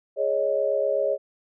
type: chord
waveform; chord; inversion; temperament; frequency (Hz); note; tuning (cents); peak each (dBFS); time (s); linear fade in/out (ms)
sine; Ab suspended fourth; none; equal; 415.3 / 554.4 / 622.3; Ab4 / Db5 / Eb5; 0 / 0 / 0; -28 / -23 / -26; 0.16-1.18; 50
effects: none